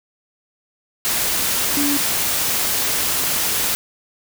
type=tone in noise; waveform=sine; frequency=286.4 Hz; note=D4; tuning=43 cents flat; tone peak=-19 dBFS; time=1.77-1.97 s; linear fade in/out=0 ms; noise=white; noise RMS=-20 dBFS; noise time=1.05-3.75 s; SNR=-2 dB; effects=none